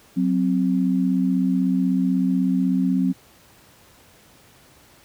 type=tone pair together; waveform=sine; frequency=185.41 / 261.6 Hz; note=F#3 / C4; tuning=+4 / 0 cents; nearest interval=tritone; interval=596 cents; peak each=-20 dBFS; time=0.16-3.13 s; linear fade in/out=20 ms; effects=pink hiss -52 dBFS RMS until 5.04 s + high-pass 60 Hz 12 dB/octave